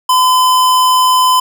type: tone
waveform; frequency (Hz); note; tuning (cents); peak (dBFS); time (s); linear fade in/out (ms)
square; 1017; C6; -50; -8; 0.09-1.4; 5
effects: none